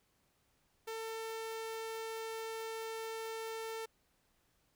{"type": "tone", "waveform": "sawtooth", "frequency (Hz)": 447.7, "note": "A4", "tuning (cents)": 30, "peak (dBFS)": -36, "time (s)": [0.87, 3.86], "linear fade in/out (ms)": 10, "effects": ["pink hiss -75 dBFS RMS until 4.75 s"]}